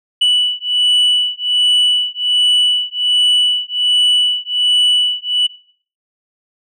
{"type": "beating tone pair", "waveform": "sine", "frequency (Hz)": [2960, 2961.3], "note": ["F#7", "F#7"], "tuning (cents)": [0, 1], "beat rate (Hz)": 1.3, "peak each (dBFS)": -12, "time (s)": [0.21, 5.47], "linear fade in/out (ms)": 10, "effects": ["noise-tail reverb RT60 0.5 s tail -20 dB re dry", "tanh soft clip ceiling -8 dBFS"]}